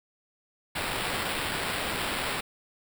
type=noise with sample-and-hold; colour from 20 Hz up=white; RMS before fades=-31 dBFS; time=0.75-2.41 s; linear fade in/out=10 ms; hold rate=6300 Hz; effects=none